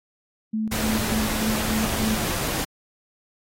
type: tone with tremolo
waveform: sine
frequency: 218.1 Hz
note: A3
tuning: 15 cents flat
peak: -22 dBFS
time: 0.53-2.26 s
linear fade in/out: 10 ms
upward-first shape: square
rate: 3.4 Hz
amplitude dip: 65%
type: noise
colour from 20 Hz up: pink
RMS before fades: -27 dBFS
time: 0.71-2.65 s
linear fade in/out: 10 ms
effects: AAC 48 kbps